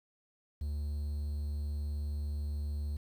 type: tone with quantisation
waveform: triangle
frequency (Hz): 73.42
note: D2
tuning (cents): 0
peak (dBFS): -31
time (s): 0.61-2.97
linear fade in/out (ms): 5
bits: 10
effects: none